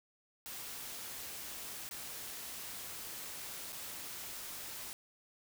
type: noise with dropouts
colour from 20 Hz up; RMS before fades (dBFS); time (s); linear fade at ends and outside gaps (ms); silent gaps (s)
white; -45; 0.46-4.93; 0; 1.89-1.911 / 3.722-3.728
effects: none